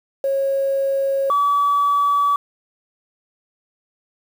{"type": "tone pair in turn", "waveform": "sine", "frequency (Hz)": [546, 1145], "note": ["C#5", "D6"], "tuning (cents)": [-26, -44], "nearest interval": "octave + minor second", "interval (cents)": 1282, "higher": "second", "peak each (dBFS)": [-16, -13], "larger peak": "second", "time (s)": [[0.24, 1.3], [1.3, 2.36]], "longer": "neither", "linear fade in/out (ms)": 2, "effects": ["tanh soft clip ceiling -10 dBFS", "7-bit"]}